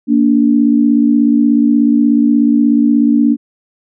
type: tone pair together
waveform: sine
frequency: 233.1 / 289.7 Hz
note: A#3 / D4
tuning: 0 / -24 cents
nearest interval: major third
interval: 376 cents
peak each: -10 dBFS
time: 0.07-3.37 s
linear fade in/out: 50 ms
effects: none